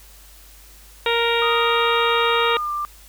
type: harmonic tone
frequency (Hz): 466.7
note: A#4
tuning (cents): +2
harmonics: 1 / 2 / 3 / 4 / 5 / 6 / 7 / 8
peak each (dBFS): -21 / -24 / -27 / -28 / -26 / -27 / -31 / -26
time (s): 1.06-2.57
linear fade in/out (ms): 2
type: tone with pitch glide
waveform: sine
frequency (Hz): 1244.5 to 1186.9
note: D#6 to D6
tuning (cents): 0 to +18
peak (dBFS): -22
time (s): 1.42-2.85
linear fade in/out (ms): 0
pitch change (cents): -82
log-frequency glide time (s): 2.48-2.71
effects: added 50 Hz sine -46 dBFS peak until 3.08 s + white hiss -48 dBFS RMS until 3.08 s